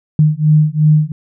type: beating tone pair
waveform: sine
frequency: 151.6 / 154.4 Hz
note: D#3 / D#3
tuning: -45 / -13 cents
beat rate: 2.8 Hz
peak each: -11 dBFS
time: 0.19-1.12 s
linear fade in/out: 2 ms
effects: none